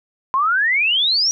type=exponential sweep; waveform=sine; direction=up; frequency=1027 to 5820 Hz; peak=-14 dBFS; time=0.34-1.31 s; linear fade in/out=0 ms; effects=none